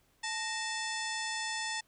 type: harmonic tone with a mistuned harmonic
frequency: 877 Hz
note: A5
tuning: 6 cents flat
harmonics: 1 / 2 / 3 / 4 / 5 / 6 / 7 / 8 / 9 / 10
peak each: -40 / -38 / -44 / -43 / -47 / -42 / -48 / -46 / -49 / -48 dBFS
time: 0.23-1.81 s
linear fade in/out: 10 ms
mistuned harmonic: 2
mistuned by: +97 cents
effects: pink hiss -70 dBFS RMS until 1.87 s